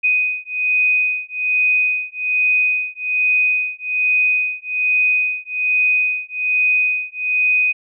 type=beating tone pair; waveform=sine; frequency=2496 / 2497.2 Hz; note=D#7 / D#7; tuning=+5 / +6 cents; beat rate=1.2 Hz; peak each=-18 dBFS; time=0.03-7.73 s; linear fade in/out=20 ms; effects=none